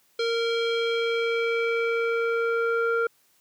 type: tone with low-pass filter sweep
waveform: square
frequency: 462.3 Hz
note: A#4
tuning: 14 cents flat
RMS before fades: -25 dBFS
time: 0.19-3.07 s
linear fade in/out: 5 ms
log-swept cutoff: 4100 to 1400 Hz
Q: 2.6
effects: white hiss -64 dBFS RMS until 3.4 s + high-pass 100 Hz 12 dB/octave